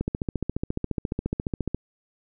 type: click train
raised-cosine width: 3 ms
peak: -13 dBFS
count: 26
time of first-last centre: 0.01-1.746 s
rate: 14.4 Hz
effects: none